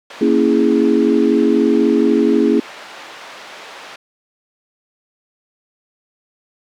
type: band-pass noise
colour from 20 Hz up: pink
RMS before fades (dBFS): -36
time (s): 0.1-3.96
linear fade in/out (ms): 5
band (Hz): 600 to 3900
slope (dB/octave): 12
type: chord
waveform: sine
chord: A# half-diminished seventh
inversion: none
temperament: equal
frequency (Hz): 233.1 / 277.2 / 329.6 / 415.3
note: A#3 / C#4 / E4 / G#4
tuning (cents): 0 / 0 / 0 / 0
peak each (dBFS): -16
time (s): 0.21-2.6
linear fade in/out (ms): 5
effects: none